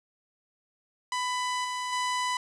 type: tone with level steps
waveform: sawtooth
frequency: 997 Hz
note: B5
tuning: 16 cents sharp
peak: -24 / -27 / -23 dBFS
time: 1.12-2.37 s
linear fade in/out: 2 ms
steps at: 1.64 / 1.92 s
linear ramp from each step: 10 ms
effects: resampled to 22050 Hz + 9-bit